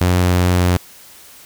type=tone; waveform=sawtooth; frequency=89.7 Hz; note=F2; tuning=47 cents sharp; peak=-8 dBFS; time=0.01-0.77 s; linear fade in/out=0 ms; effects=white hiss -42 dBFS RMS until 1.45 s